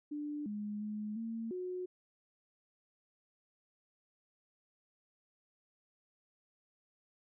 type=tone with pitch steps; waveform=sine; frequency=295.4 / 208.3 / 211.4 / 226.9 / 364.5 Hz; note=D4 / G#3 / G#3 / A#3 / F#4; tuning=+10 / +5 / +31 / -47 / -26 cents; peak=-37 dBFS; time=0.11-1.86 s; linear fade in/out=10 ms; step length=350 ms; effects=none